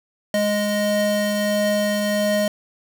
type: tone pair together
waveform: square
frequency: 207.7 / 621.6 Hz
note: G#3 / D#5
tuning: 0 / -2 cents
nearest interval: octave + perfect fifth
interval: 1898 cents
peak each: -23 / -21 dBFS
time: 0.34-2.48 s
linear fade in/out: 2 ms
effects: none